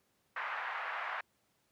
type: band-pass noise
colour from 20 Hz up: white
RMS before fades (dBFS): -39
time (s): 0.36-1.21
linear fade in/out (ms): 5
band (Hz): 760 to 1900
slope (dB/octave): 24
effects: pink hiss -75 dBFS RMS until 1.71 s + high-pass 100 Hz 12 dB/octave